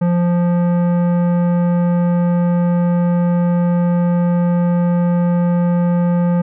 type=tone with tanh clipping; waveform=sine; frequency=174.61 Hz; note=F3; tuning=in tune; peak=-14 dBFS; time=0.01-6.42 s; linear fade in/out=10 ms; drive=14 dB; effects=none